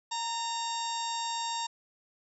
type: harmonic tone with a mistuned harmonic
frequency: 927 Hz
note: A#5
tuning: 10 cents flat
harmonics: 1 / 2 / 3 / 4 / 5 / 6 / 7 / 8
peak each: -33 / -47 / -45 / -39 / -44 / -42 / -49 / -41 dBFS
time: 0.11-1.67 s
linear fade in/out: 10 ms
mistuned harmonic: 2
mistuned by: -42 cents
effects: none